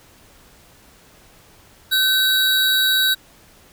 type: tone pair together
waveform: square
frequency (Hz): 1529 / 3853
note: G6 / B7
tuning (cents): -44 / -44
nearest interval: octave + major third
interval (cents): 1600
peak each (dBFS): -20 / -17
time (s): 1.91-3.15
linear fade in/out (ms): 20
effects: pink hiss -50 dBFS RMS until 3.72 s